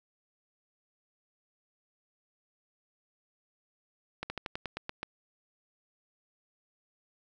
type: slowing click train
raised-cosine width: 0.3 ms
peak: -19 dBFS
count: 9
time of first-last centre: 4.23-5.031 s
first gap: 70 ms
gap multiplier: 1.1
effects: none